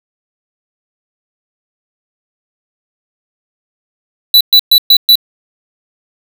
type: tone bursts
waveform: square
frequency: 3960 Hz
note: B7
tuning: 4 cents sharp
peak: -3 dBFS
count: 5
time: 4.34-5.155 s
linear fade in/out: 2 ms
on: 67 ms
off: 120 ms
effects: none